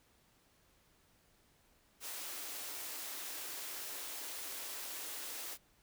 white high-pass noise, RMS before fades -44 dBFS, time 2-5.58 s, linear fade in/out 50 ms, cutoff 260 Hz, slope 96 dB/octave, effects pink hiss -70 dBFS RMS until 5.82 s

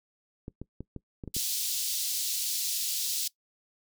clicks, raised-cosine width 3 ms, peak -25 dBFS, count 7, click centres 0.481 / 0.616 / 0.806 / 0.963 / 1.238 / 1.277 / 1.366 s
pink high-pass noise, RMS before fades -31 dBFS, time 1.34-3.28 s, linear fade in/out 5 ms, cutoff 3800 Hz, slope 24 dB/octave
effects noise-tail reverb RT60 0.1 s tail -21 dB re dry

